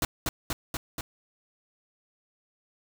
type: noise with echo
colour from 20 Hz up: pink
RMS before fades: -26 dBFS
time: 0.02-0.05 s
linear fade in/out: 2 ms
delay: 240 ms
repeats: 4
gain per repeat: -2 dB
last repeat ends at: 1.01 s
effects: none